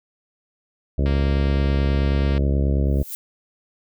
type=harmonic tone; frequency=69.3 Hz; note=C#2; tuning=in tune; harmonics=1 / 2 / 3 / 4 / 5 / 6 / 7 / 8 / 9; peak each=-18 / -24 / -28 / -30 / -32 / -34 / -35 / -36 / -37 dBFS; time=0.98-3.03 s; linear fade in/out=5 ms
type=click train; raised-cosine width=0.3 ms; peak=-19 dBFS; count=307; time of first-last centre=1.06-2.379 s; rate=232 Hz
type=noise with exponential growth; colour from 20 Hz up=violet; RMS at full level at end=-28 dBFS; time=2.85-3.15 s; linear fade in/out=0 ms; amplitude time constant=64 ms
effects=none